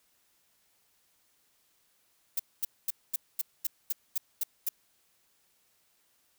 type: noise bursts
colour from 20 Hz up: violet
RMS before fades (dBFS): -29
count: 10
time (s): 2.37-4.69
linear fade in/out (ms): 5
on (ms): 25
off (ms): 230
effects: white hiss -70 dBFS RMS until 6.38 s